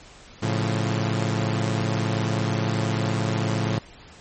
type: chord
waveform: sawtooth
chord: A augmented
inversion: none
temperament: equal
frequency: 110 / 138.59 / 174.61 Hz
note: A2 / C#3 / E#3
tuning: 0 / 0 / 0 cents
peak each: -20 / -24 / -25 dBFS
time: 0.42-3.79 s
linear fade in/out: 10 ms
effects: pink hiss -47 dBFS RMS until 4.2 s + MP3 32 kbps

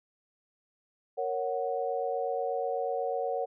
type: chord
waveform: sine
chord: F# major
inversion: first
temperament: equal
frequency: 466.2 / 554.4 / 740 Hz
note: A#4 / C#5 / F#5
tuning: 0 / 0 / 0 cents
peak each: -33 dBFS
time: 1.17-3.46 s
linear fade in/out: 20 ms
effects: none

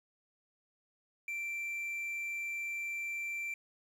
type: tone with quantisation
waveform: triangle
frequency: 2349 Hz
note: D7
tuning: in tune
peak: -34 dBFS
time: 1.28-3.54 s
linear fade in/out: 2 ms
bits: 10
effects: none

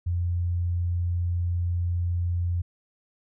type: tone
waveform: sine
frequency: 87.31 Hz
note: F2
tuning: in tune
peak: -23 dBFS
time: 0.06-2.62 s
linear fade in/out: 10 ms
effects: none

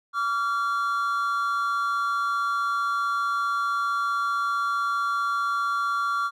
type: tone pair together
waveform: triangle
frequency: 1146 / 1381.4 Hz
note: D6 / F6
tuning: -43 / -19 cents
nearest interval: minor third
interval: 324 cents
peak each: -24 dBFS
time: 0.13-6.31 s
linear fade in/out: 50 ms
effects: none

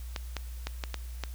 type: clicks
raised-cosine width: 0.2 ms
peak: -16 dBFS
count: 6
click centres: 0.162 / 0.367 / 0.67 / 0.838 / 0.943 / 1.237 s
effects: added 60 Hz sine -37 dBFS peak until 1.34 s + white hiss -54 dBFS RMS until 1.34 s

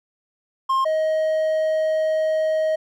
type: tone pair in turn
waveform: triangle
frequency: 1063 / 629.1 Hz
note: C6 / D#5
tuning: +27 / +19 cents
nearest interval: major sixth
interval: 908 cents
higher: first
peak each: -15 / -16 dBFS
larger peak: first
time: 0.69-0.85 / 0.85-2.76 s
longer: second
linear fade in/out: 10 ms
effects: none

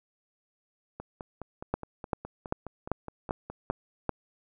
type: two click trains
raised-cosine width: 1 ms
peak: -13 / -24 dBFS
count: 7 / 14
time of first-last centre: 1.74-4.093 / 1-3.708 s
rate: 2.55 / 4.8 Hz
effects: none

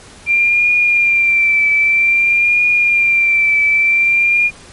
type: tone with vibrato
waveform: sine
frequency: 2372 Hz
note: D7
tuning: 17 cents sharp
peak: -9 dBFS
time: 0.26-4.51 s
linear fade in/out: 50 ms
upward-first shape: triangle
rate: 0.52 Hz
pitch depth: 47 cents each way
effects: pink hiss -39 dBFS RMS until 4.72 s + MP3 48 kbps

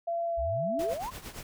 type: tone with pitch glide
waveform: sine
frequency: 679 to 667.7 Hz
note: F5 to E5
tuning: -49 to +22 cents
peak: -28 dBFS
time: 0.07-0.94 s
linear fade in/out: 10 ms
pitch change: -29 cents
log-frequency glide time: 0.25-0.5 s
type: exponential sweep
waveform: sine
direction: up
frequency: 56 to 1100 Hz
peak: -33 dBFS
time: 0.37-1.11 s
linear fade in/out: 20 ms
type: noise with tremolo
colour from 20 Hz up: pink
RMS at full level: -40 dBFS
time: 0.79-1.43 s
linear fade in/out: 2 ms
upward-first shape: triangle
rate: 8.8 Hz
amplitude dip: 80%
effects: none

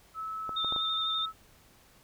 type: tone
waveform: sine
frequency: 1301 Hz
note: E6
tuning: 23 cents flat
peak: -34 dBFS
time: 0.14-1.33 s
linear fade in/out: 50 ms
type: clicks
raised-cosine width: 1 ms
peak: -25 dBFS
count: 4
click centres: 0.493 / 0.646 / 0.724 / 0.762 s
type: tone with vibrato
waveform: sine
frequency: 3628 Hz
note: A#7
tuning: 48 cents flat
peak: -29 dBFS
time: 0.56-1.26 s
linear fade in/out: 10 ms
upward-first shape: sine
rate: 12 Hz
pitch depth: 25 cents each way
effects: pink hiss -60 dBFS RMS until 2.03 s

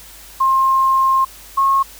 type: tone pair in turn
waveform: sine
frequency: 1063 / 1086.6 Hz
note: C6 / C#6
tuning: +27 / -35 cents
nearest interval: unison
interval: 38 cents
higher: second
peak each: -11 dBFS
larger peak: neither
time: 0.4-1.25 / 1.57-1.83 s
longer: first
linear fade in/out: 10 ms
effects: added 50 Hz sine -45 dBFS peak until 1.99 s + white hiss -40 dBFS RMS until 1.99 s

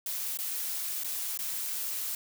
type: noise with dropouts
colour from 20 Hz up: blue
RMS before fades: -34 dBFS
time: 0.06-2.15 s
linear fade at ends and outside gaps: 2 ms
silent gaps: 0.373-0.388 / 1.036-1.044 / 1.375-1.389 s
effects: none

